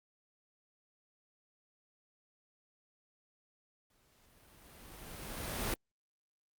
pink noise with exponential growth, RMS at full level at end -34 dBFS, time 3.9-5.74 s, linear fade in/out 2 ms, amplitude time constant 400 ms, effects Opus 48 kbps

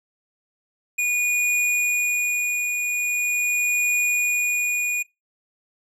square tone with tremolo, 2452 Hz, D#7, 26 cents flat, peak -18 dBFS, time 0.98-5.03 s, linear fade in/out 10 ms, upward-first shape triangle, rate 0.42 Hz, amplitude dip 40%, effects noise-tail reverb RT60 0.2 s tail -21 dB re dry + low-pass 12000 Hz 12 dB/octave

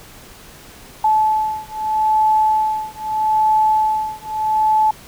sine beating tone pair, 865 / 865.79 Hz, A5 / A5, -30 / -28 cents, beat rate 0.79 Hz, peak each -17 dBFS, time 1.04-4.91 s, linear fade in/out 5 ms, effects pink hiss -41 dBFS RMS until 5.07 s

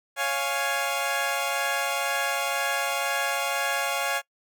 15% pulse chord, Db major, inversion none, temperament equal, 554.4 / 698.5 / 830.6 Hz, Db5 / F5 / Ab5, 0 / 0 / 0 cents, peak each -23 dBFS, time 0.16-4.22 s, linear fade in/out 50 ms, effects noise-tail reverb RT60 0.1 s tail -23 dB re dry

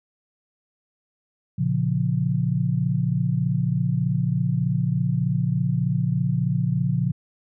sine chord, Bb minor, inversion none, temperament just, 116.54 / 139.85 / 174.81 Hz, Bb2 / Db3 / F3, 0 / +16 / +2 cents, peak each -25 / -23 / -24 dBFS, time 1.58-7.12 s, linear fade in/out 10 ms, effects none

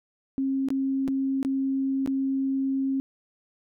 sine tone with dropouts, 269.1 Hz, C4, 49 cents sharp, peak -23 dBFS, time 0.38-3 s, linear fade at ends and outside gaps 0 ms, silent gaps 0.686-0.704 / 1.078-1.084 / 1.429-1.449 / 2.061-2.075 s, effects none

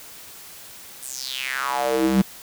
square tone with high-pass filter sweep, 65.6 Hz, C2, 5 cents sharp, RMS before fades -23 dBFS, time 1.02-2.22 s, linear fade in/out 10 ms, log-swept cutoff 9700 to 180 Hz, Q 4.8, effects white hiss -42 dBFS RMS until 2.42 s

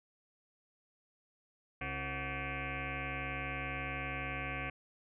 sine tone with frequency modulation, 1141 Hz, C#6, 50 cents sharp, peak -36 dBFS, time 1.81-4.7 s, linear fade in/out 5 ms, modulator 201 Hz, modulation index 7.1, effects none

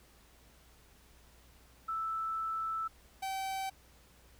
sine / 45% pulse tone pair in turn, 1318.5 / 770.7 Hz, E6 / G5, 0 / -30 cents, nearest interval major sixth, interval 930 cents, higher first, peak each -33 / -35 dBFS, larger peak first, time 1.88-2.88 / 3.22-3.7 s, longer first, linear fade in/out 10 ms, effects added 60 Hz sine -63 dBFS peak until 4.39 s + pink hiss -63 dBFS RMS until 4.39 s

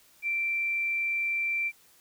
sine tone, 2349 Hz, D7, in tune, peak -26 dBFS, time 0.22-1.72 s, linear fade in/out 50 ms, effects white hiss -60 dBFS RMS until 2 s

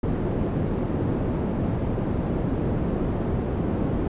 white low-pass noise, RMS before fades -25 dBFS, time 0.03-4.08 s, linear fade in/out 5 ms, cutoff 300 Hz, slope 12 dB/octave, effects resampled to 8000 Hz

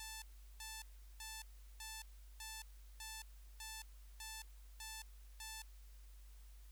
5% pulse tone bursts, 880 Hz, A5, in tune, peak -36 dBFS, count 10, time 0-5.62 s, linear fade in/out 2 ms, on 220 ms, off 380 ms, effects added 50 Hz sine -55 dBFS peak until 6.71 s + white hiss -70 dBFS RMS until 6.71 s

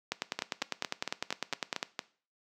two click trains, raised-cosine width 0.2 ms, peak -15 / -13 dBFS, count 8 / 18, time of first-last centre 0.39-1.992 / 0.12-1.829 s, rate 4.37 / 9.95 Hz, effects noise-tail reverb RT60 0.4 s tail -18 dB re dry + high-pass 200 Hz 12 dB/octave

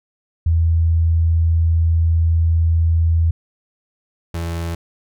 sine / 35% pulse tone pair in turn, 82.41 / 84.04 Hz, E2 / E2, 0 / +34 cents, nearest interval unison, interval 34 cents, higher second, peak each -12 / -20 dBFS, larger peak first, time 0.46-3.31 / 4.34-4.75 s, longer first, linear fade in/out 5 ms, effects none

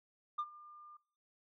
sine tone with ADSR envelope, 1200 Hz, D6, 37 cents sharp, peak -30 dBFS, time 0.38-0.97 s, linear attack 12 ms, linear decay 55 ms, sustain -23 dB, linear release 6 ms, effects noise-tail reverb RT60 0.6 s tail -24 dB re dry + tanh soft clip ceiling -32 dBFS

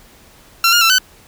15% pulse tone with pitch steps, 1362 / 1416 / 1341 / 1509 Hz, F6 / F6 / E6 / F#6, -44 / +23 / +29 / +34 cents, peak -3 dBFS, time 0.64-0.984 s, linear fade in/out 2 ms, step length 86 ms, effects pink hiss -46 dBFS RMS until 1.27 s

